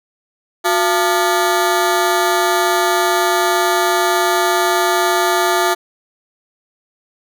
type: ring-modulated tone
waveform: 20% pulse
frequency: 523.3 Hz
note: C5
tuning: in tune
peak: -5 dBFS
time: 0.64-5.75 s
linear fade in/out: 20 ms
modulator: 159 Hz
effects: none